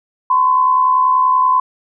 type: tone pair together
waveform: sine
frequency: 1018.7 / 1089 Hz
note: C6 / C#6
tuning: -47 / -31 cents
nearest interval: minor second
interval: 116 cents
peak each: -10 / -20 dBFS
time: 0.3-1.6 s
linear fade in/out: 5 ms
effects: none